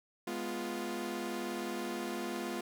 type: chord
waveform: sawtooth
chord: F diminished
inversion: first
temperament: equal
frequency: 207.7 / 246.9 / 349.2 Hz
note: Ab3 / Cb4 / F4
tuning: 0 / 0 / 0 cents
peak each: -38 / -37 / -35 dBFS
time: 0.27-2.61 s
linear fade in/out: 5 ms
effects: none